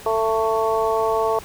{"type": "harmonic tone", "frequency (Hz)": 222.4, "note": "A3", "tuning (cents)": 19, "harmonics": [2, 3, 4, 5], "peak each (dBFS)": [-21, -23, -24, -25], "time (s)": [0.06, 1.39], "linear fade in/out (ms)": 2, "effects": ["pink hiss -40 dBFS RMS until 1.44 s"]}